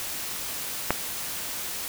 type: click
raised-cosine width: 0.5 ms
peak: -5 dBFS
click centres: 0.906 s
effects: white hiss -33 dBFS RMS until 1.88 s